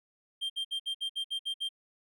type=tone bursts; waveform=triangle; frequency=3176 Hz; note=G7; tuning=22 cents sharp; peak=-29 dBFS; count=9; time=0.41-1.691 s; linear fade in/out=20 ms; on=89 ms; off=60 ms; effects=none